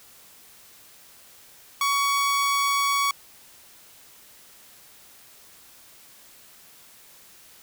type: tone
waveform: sawtooth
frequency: 1123 Hz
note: C#6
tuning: 22 cents sharp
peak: -17 dBFS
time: 1.81-3.11 s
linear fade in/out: 2 ms
effects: white hiss -51 dBFS RMS until 7.62 s